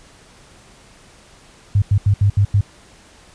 sine tone bursts at uneven times, 100.7 Hz, G2, 47 cents sharp, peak -10 dBFS, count 6, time 1.75-1.82 / 1.91-1.98 / 2.06-2.14 / 2.21-2.3 / 2.37-2.45 / 2.54-2.61 s, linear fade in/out 5 ms, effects pink hiss -47 dBFS RMS until 3.34 s + resampled to 22050 Hz

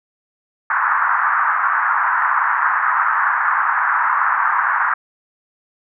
pink band-pass noise, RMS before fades -17 dBFS, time 0.7-4.94 s, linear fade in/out 5 ms, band 940 to 1700 Hz, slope 48 dB/octave, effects none

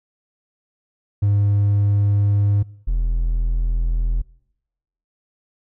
triangle tone pair in turn, 101.7 / 41.54 Hz, G#2 / E1, -36 / +14 cents, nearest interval octave + major third, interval 1550 cents, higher first, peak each -11 / -14 dBFS, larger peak first, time 1.22-2.63 / 2.87-4.22 s, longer first, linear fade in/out 10 ms, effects noise-tail reverb RT60 0.9 s tail -25 dB re dry + tanh soft clip ceiling -8 dBFS

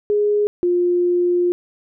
sine tone pair in turn, 415.3 / 353.1 Hz, G#4 / F4, 0 / +19 cents, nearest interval minor third, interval 281 cents, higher first, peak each -14 dBFS, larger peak neither, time 0.1-0.47 / 0.63-1.52 s, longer second, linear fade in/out 0 ms, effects none

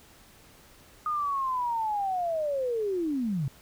sine linear sweep, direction down, 1240 to 125.7 Hz, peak -26 dBFS, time 1.06-3.48 s, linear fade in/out 2 ms, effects pink hiss -55 dBFS RMS until 3.61 s

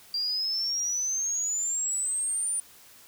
sine exponential sweep, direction up, 4721 to 9397 Hz, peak -26 dBFS, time 0.14-2.6 s, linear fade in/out 2 ms, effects white hiss -53 dBFS RMS until 3.07 s

